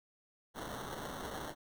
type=noise with sample-and-hold; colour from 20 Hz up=blue; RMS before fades=-43 dBFS; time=0.54-1.55 s; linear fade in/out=50 ms; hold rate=2450 Hz; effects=none